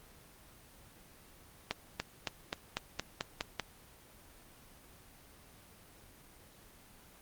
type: accelerating click train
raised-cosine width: 0.2 ms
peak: -15 dBFS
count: 9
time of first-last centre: 1.71-3.597 s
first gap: 290 ms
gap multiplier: 0.94
effects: pink hiss -58 dBFS RMS until 7.21 s + Opus 24 kbps